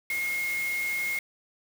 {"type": "tone in noise", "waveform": "sine", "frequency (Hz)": 2151, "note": "C7", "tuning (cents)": 47, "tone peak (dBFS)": -27, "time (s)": [0.1, 1.19], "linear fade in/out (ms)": 2, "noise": "white", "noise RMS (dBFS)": -39, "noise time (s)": [0.1, 1.19], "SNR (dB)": 9, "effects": []}